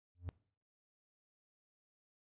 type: tone with exponential growth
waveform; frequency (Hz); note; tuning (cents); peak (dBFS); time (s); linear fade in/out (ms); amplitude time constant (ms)
triangle; 87.7; F2; +8; -33; 0.15-0.29; 0; 29
effects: noise-tail reverb RT60 0.5 s tail -21 dB re dry + resampled to 8000 Hz